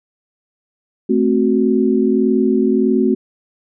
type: chord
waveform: sine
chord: F# diminished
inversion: first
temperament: equal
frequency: 220 / 261.6 / 370 Hz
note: A3 / C4 / F#4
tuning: 0 / 0 / 0 cents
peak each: -16 dBFS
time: 1.09-3.15 s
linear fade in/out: 10 ms
effects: none